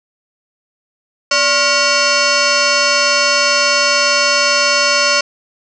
sine tone with frequency modulation, 1924 Hz, B6, 46 cents flat, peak -10 dBFS, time 1.31-5.21 s, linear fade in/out 5 ms, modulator 835 Hz, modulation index 5, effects none

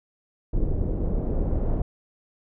brown noise with low-pass filter sweep, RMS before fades -24 dBFS, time 0.53-1.82 s, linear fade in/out 5 ms, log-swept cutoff 390 to 630 Hz, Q 1.4, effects none

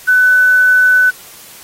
sine tone with quantisation, 1500 Hz, F#6, 23 cents sharp, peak -6 dBFS, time 0.07-1.11 s, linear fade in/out 20 ms, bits 5, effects white hiss -37 dBFS RMS until 1.63 s + AAC 48 kbps

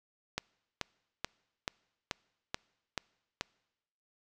click train, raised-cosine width 0.2 ms, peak -15 dBFS, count 8, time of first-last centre 0.38-3.41 s, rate 2.31 Hz, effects noise-tail reverb RT60 1.0 s tail -26 dB re dry

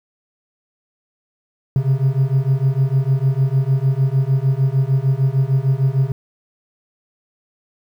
triangle beating tone pair, 130.81 / 137.41 Hz, C3 / C#3, 0 / -15 cents, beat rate 6.6 Hz, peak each -15 dBFS, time 1.76-6.12 s, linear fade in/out 2 ms, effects 8-bit

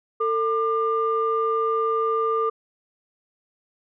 sine tone pair together, 448.4 / 1197.1 Hz, A4 / D6, +33 / +33 cents, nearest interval octave + perfect fourth, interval 1700 cents, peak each -22 / -22 dBFS, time 0.2-2.5 s, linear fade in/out 10 ms, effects tanh soft clip ceiling -12 dBFS

